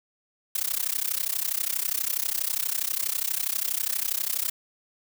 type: noise with amplitude modulation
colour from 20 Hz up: blue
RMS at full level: -24 dBFS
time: 0.55-4.5 s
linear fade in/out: 5 ms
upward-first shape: sine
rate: 32.3 Hz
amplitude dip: 95%
effects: none